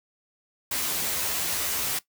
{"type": "noise with comb filter", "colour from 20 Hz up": "white", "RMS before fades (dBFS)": -28, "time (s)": [0.71, 1.99], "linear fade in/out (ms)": 5, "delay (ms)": 12, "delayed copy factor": 0.7, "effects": ["noise-tail reverb RT60 0.1 s tail -17 dB re dry"]}